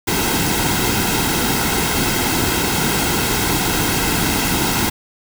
pink noise with comb filter, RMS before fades -18 dBFS, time 0.07-4.9 s, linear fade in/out 10 ms, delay 1.7 ms, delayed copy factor -0.6, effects none

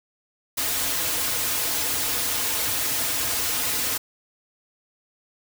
white noise with comb filter, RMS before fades -25 dBFS, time 0.57-3.98 s, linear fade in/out 10 ms, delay 5.2 ms, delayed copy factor -0.95, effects none

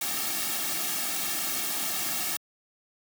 white noise with comb filter, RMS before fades -30 dBFS, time 0.01-2.37 s, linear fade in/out 5 ms, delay 2 ms, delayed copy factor -0.8, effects high-pass 150 Hz 12 dB/octave

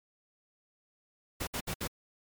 pink noise bursts, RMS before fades -35 dBFS, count 4, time 1.4-1.877 s, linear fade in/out 10 ms, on 72 ms, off 63 ms, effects MP3 96 kbps

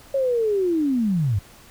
sine linear sweep, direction down, 554.4 to 90.2 Hz, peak -18 dBFS, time 0.14-1.39 s, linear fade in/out 5 ms, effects pink hiss -48 dBFS RMS until 1.7 s

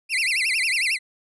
35% pulse tone with vibrato, 2349 Hz, D7, in tune, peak -18 dBFS, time 0.09-0.99 s, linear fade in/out 50 ms, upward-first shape sine, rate 11 Hz, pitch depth 280 cents each way, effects resampled to 24000 Hz

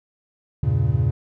triangle chord, E diminished seventh, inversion none, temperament equal, 82.41 / 98 / 116.54 / 138.59 Hz, E2 / G2 / Bb2 / Db3, 0 / 0 / 0 / 0 cents, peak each -23 / -22 / -19 / -20 dBFS, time 0.63-1.11 s, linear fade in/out 5 ms, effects none

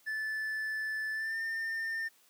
triangle tone with pitch glide, 1747 to 1806.5 Hz, A6 to A6, -13 to +45 cents, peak -31 dBFS, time 0.06-2.09 s, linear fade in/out 20 ms, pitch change +58 cents, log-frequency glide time 1.13-1.39 s, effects white hiss -65 dBFS RMS until 2.29 s + high-pass 200 Hz 12 dB/octave

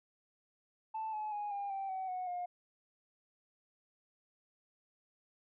sine tone with pitch steps, 880 / 854 / 828.7 / 804.2 / 780.4 / 757.3 / 734.9 / 713.1 Hz, A5 / G#5 / G#5 / G5 / G5 / F#5 / F#5 / F5, 0 / +48 / -4 / +44 / -8 / +40 / -12 / +36 cents, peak -35 dBFS, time 0.94-2.46 s, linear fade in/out 10 ms, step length 190 ms, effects tanh soft clip ceiling -33 dBFS

